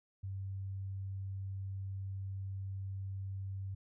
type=tone; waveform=sine; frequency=96.8 Hz; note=G2; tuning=21 cents flat; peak=-38 dBFS; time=0.23-3.75 s; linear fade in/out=10 ms; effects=none